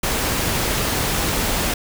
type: noise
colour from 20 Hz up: pink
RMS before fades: -21 dBFS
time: 0.03-1.74 s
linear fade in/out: 5 ms
effects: none